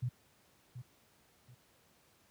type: tone with echo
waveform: sine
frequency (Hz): 123.47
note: B2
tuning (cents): 0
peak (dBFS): -31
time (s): 0.02-0.09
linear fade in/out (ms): 10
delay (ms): 730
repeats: 2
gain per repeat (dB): -11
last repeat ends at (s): 1.55
effects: pink hiss -68 dBFS RMS until 2.3 s + high-pass 80 Hz 12 dB/octave